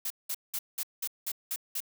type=noise bursts; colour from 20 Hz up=blue; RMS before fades=-33 dBFS; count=8; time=0.05-1.804 s; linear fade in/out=5 ms; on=53 ms; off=190 ms; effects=none